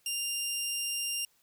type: tone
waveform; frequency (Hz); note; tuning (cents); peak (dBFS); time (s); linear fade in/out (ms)
15% pulse; 2794; F7; 0; -24; 0.06-1.25; 2
effects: white hiss -69 dBFS RMS until 1.42 s